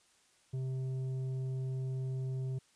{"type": "tone with tanh clipping", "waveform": "sine", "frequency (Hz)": 130.81, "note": "C3", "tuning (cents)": 0, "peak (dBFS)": -35, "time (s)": [0.53, 2.59], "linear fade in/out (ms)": 10, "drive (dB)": 7, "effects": ["white hiss -68 dBFS RMS until 2.75 s", "resampled to 22050 Hz"]}